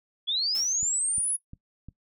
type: linear sweep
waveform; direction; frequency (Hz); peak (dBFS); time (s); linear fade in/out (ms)
sine; up; 3317 to 10548; -24; 0.27-1.37; 20
type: noise with exponential decay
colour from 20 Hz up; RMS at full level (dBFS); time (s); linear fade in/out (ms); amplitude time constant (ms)
white; -39; 0.55-0.85; 1; 65
type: click train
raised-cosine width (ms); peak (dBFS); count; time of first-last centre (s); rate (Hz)
5; -30; 4; 0.83-1.886; 2.84
effects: noise-tail reverb RT60 0.1 s tail -18 dB re dry